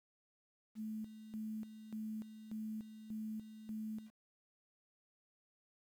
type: tone with tremolo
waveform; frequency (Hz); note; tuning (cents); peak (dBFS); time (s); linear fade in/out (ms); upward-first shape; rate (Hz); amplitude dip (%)
sine; 217.4; A3; -21; -40; 0.75-4.11; 50; square; 1.7; 70
effects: 11-bit